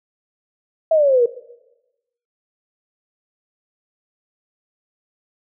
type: exponential sweep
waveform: sine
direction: down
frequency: 659.3 to 461 Hz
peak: -11 dBFS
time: 0.91-1.26 s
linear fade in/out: 5 ms
effects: noise-tail reverb RT60 1.0 s tail -18 dB re dry